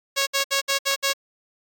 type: tone bursts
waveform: 5% pulse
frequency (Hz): 551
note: C#5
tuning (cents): -11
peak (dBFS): -8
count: 6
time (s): 0.16-1.135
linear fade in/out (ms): 20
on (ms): 110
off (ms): 63
effects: AAC 64 kbps